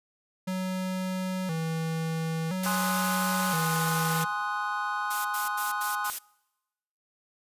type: tone with vibrato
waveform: square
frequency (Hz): 173.7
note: F3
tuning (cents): -9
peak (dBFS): -29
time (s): 0.47-4.25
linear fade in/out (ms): 10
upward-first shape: square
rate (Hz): 0.49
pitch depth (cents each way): 120
type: high-pass noise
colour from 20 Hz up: white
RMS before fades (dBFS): -33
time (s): 2.63-4.24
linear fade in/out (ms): 5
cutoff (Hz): 430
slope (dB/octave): 96
type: chord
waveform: triangle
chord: Ab dominant seventh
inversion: none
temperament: equal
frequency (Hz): 830.6 / 1046.5 / 1244.5 / 1480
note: Ab5 / C6 / Eb6 / Gb6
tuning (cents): 0 / 0 / 0 / 0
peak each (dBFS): -32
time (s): 2.66-6.1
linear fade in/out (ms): 0
type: noise bursts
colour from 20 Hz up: blue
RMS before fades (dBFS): -33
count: 5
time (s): 5.1-6.19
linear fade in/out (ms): 10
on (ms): 150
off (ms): 85
effects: noise-tail reverb RT60 1.0 s tail -25 dB re dry + resampled to 32000 Hz